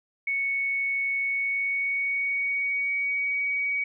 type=tone with pitch glide; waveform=sine; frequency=2217 to 2258 Hz; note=C#7 to C#7; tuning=0 to +31 cents; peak=-24 dBFS; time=0.27-3.84 s; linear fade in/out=5 ms; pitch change=+31 cents; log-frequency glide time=1.21-3.36 s; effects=none